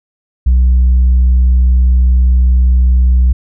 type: tone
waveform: sine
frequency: 62.5 Hz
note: B1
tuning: 21 cents sharp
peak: -3 dBFS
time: 0.46-3.33 s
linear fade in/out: 10 ms
effects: tanh soft clip ceiling -4 dBFS